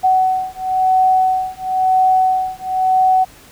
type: beating tone pair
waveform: sine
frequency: 749 / 749.98 Hz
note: F#5 / F#5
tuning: +21 / +23 cents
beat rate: 0.98 Hz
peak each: -15 dBFS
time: 0.03-3.25 s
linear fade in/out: 20 ms
effects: pink hiss -43 dBFS RMS until 3.51 s